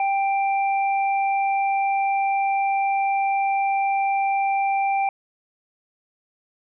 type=tone pair together; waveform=sine; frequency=787 / 2361 Hz; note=G5 / D7; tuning=+7 / +9 cents; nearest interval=octave + perfect fifth; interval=1902 cents; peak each=-19 / -29 dBFS; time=0-5.09 s; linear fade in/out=2 ms; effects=none